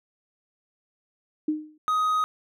sine tone with exponential decay, 306.7 Hz, D#4, 25 cents flat, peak -19 dBFS, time 1.48-1.78 s, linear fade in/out 5 ms, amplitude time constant 65 ms
triangle tone, 1254 Hz, D#6, 13 cents sharp, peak -19 dBFS, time 1.88-2.24 s, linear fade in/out 0 ms
effects none

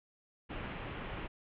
pink low-pass noise, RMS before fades -42 dBFS, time 0.49-1.28 s, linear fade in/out 20 ms, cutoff 3100 Hz, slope 48 dB/octave, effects none

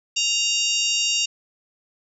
harmonic tone with a mistuned harmonic, 933 Hz, A#5, 1 cent sharp, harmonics 3 / 4 / 5 / 6 / 7 / 8, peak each -22 / -29 / -29 / -27 / -31 / -28 dBFS, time 0.16-1.26 s, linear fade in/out 10 ms, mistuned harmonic 8, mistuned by -37 cents, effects none

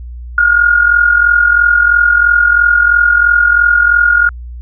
sine tone with amplitude modulation, 1425 Hz, F6, 34 cents sharp, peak -3 dBFS, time 0.38-4.29 s, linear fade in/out 2 ms, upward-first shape sine, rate 43 Hz, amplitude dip 65%, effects added 60 Hz sine -24 dBFS peak until 4.61 s

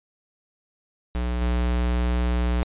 square tone with level steps, 60.5 Hz, B1, 35 cents flat, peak -24 / -21 dBFS, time 1.15-2.63 s, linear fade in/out 0 ms, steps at 1.41 s, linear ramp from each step 10 ms, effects resampled to 8000 Hz

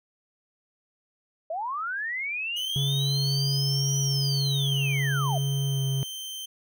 sine linear two-way sweep, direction up then down, 614 to 5920 to 614 Hz, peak -28 dBFS, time 1.5-5.38 s, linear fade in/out 5 ms, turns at 3.99 s
sawtooth tone, 3115 Hz, G7, 12 cents flat, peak -31 dBFS, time 2.56-6.46 s, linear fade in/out 10 ms
triangle tone with pitch glide, 138.59 to 135.66 Hz, C#3 to C#3, 0 to -37 cents, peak -22 dBFS, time 2.76-6.03 s, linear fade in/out 0 ms, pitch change -37 cents, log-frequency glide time 5.67-5.8 s
effects none

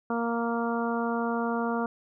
harmonic tone, 233.1 Hz, A#3, in tune, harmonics 1 / 2 / 3 / 4 / 5 / 6, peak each -29 / -32 / -34 / -35 / -36 / -37 dBFS, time 0.1-1.86 s, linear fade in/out 2 ms, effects none

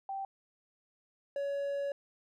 sine / triangle tone pair in turn, 780 / 562.3 Hz, G5 / C#5, -9 / +25 cents, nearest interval tritone, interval 566 cents, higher first, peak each -35 / -30 dBFS, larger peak second, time 0.09-0.25 / 1.36-1.92 s, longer second, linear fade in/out 2 ms, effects none

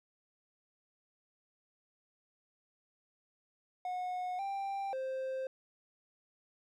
triangle tone with pitch steps, 728 / 788 / 525 Hz, F#5 / G5 / C5, -28 / +9 / +6 cents, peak -33 dBFS, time 3.85-5.47 s, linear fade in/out 2 ms, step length 540 ms, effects none

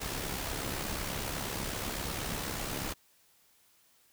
pink noise with amplitude modulation, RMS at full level -34 dBFS, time 0-2.94 s, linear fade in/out 20 ms, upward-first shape sine, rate 68.2 Hz, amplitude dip 50%, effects white hiss -66 dBFS RMS until 4.12 s

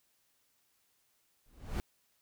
brown noise with exponential growth, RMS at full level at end -29 dBFS, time 1.46-1.8 s, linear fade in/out 0 ms, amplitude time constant 72 ms, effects white hiss -74 dBFS RMS until 2.21 s

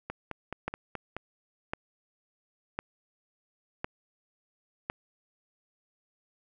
two click trains, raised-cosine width 0.5 ms, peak -20 / -16 dBFS, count 6 / 5, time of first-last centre 0.1-1.166 / 0.68-4.899 s, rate 4.69 / 0.948 Hz, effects none

